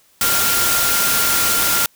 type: tone in noise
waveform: sine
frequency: 1394 Hz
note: F6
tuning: 4 cents flat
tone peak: -22 dBFS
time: 0.21-1.86 s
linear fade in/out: 2 ms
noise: white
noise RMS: -17 dBFS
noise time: 0.21-1.86 s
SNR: -8 dB
effects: white hiss -55 dBFS RMS until 1.95 s